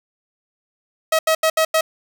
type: tone bursts at uneven times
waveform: sawtooth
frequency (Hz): 639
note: D#5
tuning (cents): +46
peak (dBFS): -10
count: 5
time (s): 1.12-1.19 / 1.27-1.35 / 1.43-1.5 / 1.57-1.65 / 1.74-1.81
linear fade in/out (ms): 5
effects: none